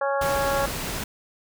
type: harmonic tone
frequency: 277.2 Hz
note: C#4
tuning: in tune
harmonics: 2 / 3 / 4 / 5 / 6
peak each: -24 / -28 / -30 / -32 / -34 dBFS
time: 0.01-0.66 s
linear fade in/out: 5 ms
type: noise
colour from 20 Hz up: pink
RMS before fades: -30 dBFS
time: 0.21-1.04 s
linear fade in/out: 5 ms
effects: none

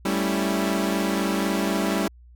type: chord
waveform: sawtooth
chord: A dominant seventh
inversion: third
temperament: equal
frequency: 196 / 220 / 277.2 / 329.6 Hz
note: G3 / A3 / C#4 / E4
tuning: 0 / 0 / 0 / 0 cents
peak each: -21 / -26 / -25 / -24 dBFS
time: 0.05-2.08 s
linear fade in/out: 5 ms
effects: added 60 Hz sine -46 dBFS peak until 2.35 s

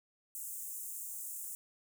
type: high-pass noise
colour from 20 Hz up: pink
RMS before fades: -43 dBFS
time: 0.35-1.55 s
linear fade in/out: 0 ms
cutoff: 7200 Hz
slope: 48 dB/octave
effects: none

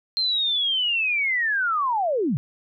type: linear sweep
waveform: sine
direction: down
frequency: 4186 to 116.54 Hz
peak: -20 dBFS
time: 0.17-2.37 s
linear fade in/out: 0 ms
effects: none

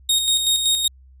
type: tone with tremolo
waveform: sawtooth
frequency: 3729 Hz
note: A#7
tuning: in tune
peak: -12 dBFS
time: 0.09-0.88 s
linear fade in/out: 5 ms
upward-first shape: square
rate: 5.3 Hz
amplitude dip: 45%
effects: added 65 Hz sine -45 dBFS peak until 1.2 s + resampled to 32000 Hz

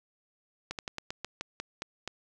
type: slowing click train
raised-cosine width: 0.2 ms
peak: -18 dBFS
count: 10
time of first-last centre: 0.71-2.076 s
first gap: 78 ms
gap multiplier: 1.16
effects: none

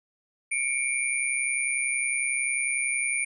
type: tone cluster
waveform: sine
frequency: 2229 / 2360 / 9530 Hz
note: C#7 / D7 / D9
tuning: +9 / +8 / +24 cents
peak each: -29 dBFS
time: 0.51-3.25 s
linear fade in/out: 10 ms
effects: none

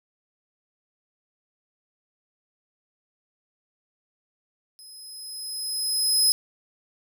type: tone with level ramp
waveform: 25% pulse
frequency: 5090 Hz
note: D#8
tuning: 39 cents sharp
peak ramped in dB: -40 to -11 dBFS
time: 4.79-6.32 s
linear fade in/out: 0 ms
effects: none

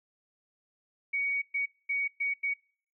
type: tone bursts at uneven times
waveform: sine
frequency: 2244 Hz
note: C#7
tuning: 21 cents sharp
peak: -27 dBFS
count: 5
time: 1.13-1.42 / 1.54-1.66 / 1.89-2.08 / 2.2-2.34 / 2.43-2.54 s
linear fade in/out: 10 ms
effects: noise-tail reverb RT60 0.5 s tail -24 dB re dry

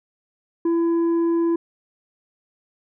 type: tone with tanh clipping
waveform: triangle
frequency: 335.5 Hz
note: E4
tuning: 31 cents sharp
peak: -18 dBFS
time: 0.65-1.56 s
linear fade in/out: 5 ms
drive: 9 dB
effects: none

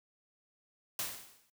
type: noise with exponential decay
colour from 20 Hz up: white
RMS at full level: -34 dBFS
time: 0.99-1.5 s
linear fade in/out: 2 ms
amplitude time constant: 110 ms
effects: noise-tail reverb RT60 0.1 s tail -24 dB re dry

